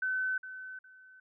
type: tone with echo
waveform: sine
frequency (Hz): 1519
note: F#6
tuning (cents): +45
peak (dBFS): -29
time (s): 0.02-0.38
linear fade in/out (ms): 5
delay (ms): 410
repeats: 2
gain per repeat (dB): -12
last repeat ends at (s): 1.2
effects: none